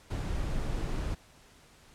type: noise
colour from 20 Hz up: brown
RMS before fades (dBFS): -32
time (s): 0.1-1.15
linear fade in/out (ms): 10
effects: pink hiss -58 dBFS RMS until 1.94 s + low-pass 10000 Hz 12 dB/octave